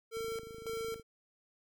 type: tone with tremolo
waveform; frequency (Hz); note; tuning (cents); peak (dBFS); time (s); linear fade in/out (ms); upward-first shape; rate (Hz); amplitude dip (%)
square; 452.3; A4; +48; -37; 0.11-1.03; 50; square; 1.8; 70
type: click train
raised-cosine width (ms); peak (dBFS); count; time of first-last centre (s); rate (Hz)
3; -39; 23; 0.17-0.997; 26.6
effects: none